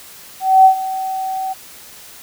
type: tone with ADSR envelope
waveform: sine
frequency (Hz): 761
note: F#5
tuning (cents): +48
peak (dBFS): -3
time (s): 0.4-1.54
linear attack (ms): 250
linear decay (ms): 96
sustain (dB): -16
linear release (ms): 20
effects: white hiss -39 dBFS RMS until 2.22 s